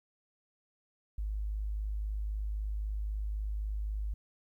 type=tone; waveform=sine; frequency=51.91 Hz; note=G#1; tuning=in tune; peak=-32 dBFS; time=1.18-4.14 s; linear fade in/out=5 ms; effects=12-bit